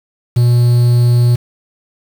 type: tone with quantisation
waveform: triangle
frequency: 120.9 Hz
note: B2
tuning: 36 cents flat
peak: -5 dBFS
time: 0.36-1.36 s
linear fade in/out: 10 ms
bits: 5
effects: none